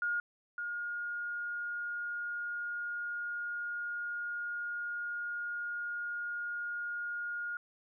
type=tone pair in turn; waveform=sine; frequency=1426 / 1426 Hz; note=F6 / F6; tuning=+36 / +36 cents; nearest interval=unison; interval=0 cents; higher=neither; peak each=-30 / -35 dBFS; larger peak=first; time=0.02-0.2 / 0.58-7.57 s; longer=second; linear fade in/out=2 ms; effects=none